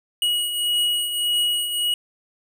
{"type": "beating tone pair", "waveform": "square", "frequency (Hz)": [2905, 2906.7], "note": ["F#7", "F#7"], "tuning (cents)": [-32, -31], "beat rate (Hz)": 1.7, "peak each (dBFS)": [-29, -21], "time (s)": [0.22, 1.94], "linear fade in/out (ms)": 2, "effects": []}